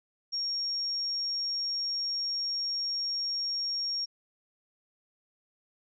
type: tone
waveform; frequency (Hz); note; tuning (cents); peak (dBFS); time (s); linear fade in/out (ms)
sine; 5560; F8; -9; -29; 0.32-4.06; 20
effects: none